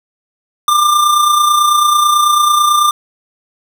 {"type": "tone with amplitude modulation", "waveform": "square", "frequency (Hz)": 1194, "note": "D6", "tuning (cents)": 28, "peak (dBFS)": -7, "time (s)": [0.68, 2.91], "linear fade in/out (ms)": 2, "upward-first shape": "sine", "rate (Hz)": 29.1, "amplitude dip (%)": 45, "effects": []}